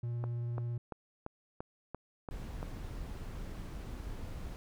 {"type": "tone with vibrato", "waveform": "triangle", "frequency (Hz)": 119, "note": "A#2", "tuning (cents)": 36, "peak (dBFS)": -32, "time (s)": [0.03, 0.78], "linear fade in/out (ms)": 5, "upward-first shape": "triangle", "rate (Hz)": 18, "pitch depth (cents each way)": 14}
{"type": "click train", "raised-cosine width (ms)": 1, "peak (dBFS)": -26, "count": 8, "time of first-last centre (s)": [0.24, 2.629], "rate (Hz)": 2.93}
{"type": "noise", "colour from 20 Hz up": "brown", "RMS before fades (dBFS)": -42, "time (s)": [2.31, 4.56], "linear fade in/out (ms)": 0}
{"effects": []}